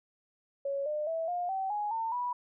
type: tone with pitch steps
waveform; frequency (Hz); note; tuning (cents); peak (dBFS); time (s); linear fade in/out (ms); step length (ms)
sine; 556 / 602.8 / 653.6 / 708.7 / 768.3 / 833.1 / 903.2 / 979.3; C#5 / D5 / E5 / F5 / G5 / G#5 / A5 / B5; +5 / +45 / -15 / +25 / -35 / +5 / +45 / -15; -30; 0.65-2.33; 5; 210
effects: none